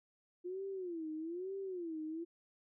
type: tone with vibrato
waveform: sine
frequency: 348.8 Hz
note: F4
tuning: 2 cents flat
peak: -39 dBFS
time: 0.44-2.25 s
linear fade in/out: 20 ms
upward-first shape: sine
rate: 1.1 Hz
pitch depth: 200 cents each way
effects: none